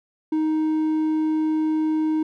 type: tone with hard clipping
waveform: sine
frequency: 312.4 Hz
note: D#4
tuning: 7 cents sharp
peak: -20 dBFS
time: 0.32-2.23 s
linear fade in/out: 5 ms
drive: 3 dB
effects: none